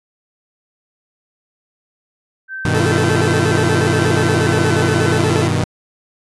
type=tone with pitch glide; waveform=sine; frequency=1551 to 1515.6 Hz; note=G6 to F#6; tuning=-19 to +41 cents; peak=-24 dBFS; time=2.48-5.22 s; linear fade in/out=50 ms; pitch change=-40 cents; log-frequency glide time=4.15-4.73 s
type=chord; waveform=sawtooth; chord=G augmented; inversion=none; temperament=equal; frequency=98 / 123.47 / 155.56 Hz; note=G2 / B2 / D#3; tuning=0 / 0 / 0 cents; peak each=-15 dBFS; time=2.65-5.64 s; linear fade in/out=0 ms
type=tone with vibrato; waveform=40% pulse; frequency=383.8 Hz; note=G4; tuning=37 cents flat; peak=-16 dBFS; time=2.74-5.48 s; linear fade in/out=10 ms; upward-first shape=square; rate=8.4 Hz; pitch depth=220 cents each way
effects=resampled to 24000 Hz